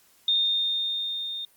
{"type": "tone with level ramp", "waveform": "sine", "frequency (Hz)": 3649, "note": "A#7", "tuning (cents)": -38, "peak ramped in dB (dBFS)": [-19, -31], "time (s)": [0.28, 1.45], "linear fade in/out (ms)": 2, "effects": ["white hiss -60 dBFS RMS until 1.56 s", "Opus 48 kbps"]}